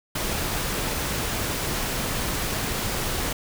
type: noise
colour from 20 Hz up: pink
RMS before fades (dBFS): -27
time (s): 0.15-3.33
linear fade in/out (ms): 5
effects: none